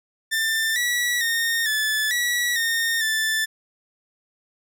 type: tone with pitch steps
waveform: sawtooth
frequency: 1786 / 1940 / 1839 / 1736 / 1936 / 1835 / 1761 Hz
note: A6 / B6 / A#6 / A6 / B6 / A#6 / A6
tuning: +25 / -31 / -24 / -24 / -35 / -28 / +1 cents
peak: -17 dBFS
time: 0.31-3.46 s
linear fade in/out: 20 ms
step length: 450 ms
effects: none